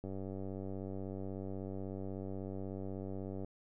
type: click train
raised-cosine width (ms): 2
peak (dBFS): -30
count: 329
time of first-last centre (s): 0.04-3.446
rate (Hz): 96.3
effects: none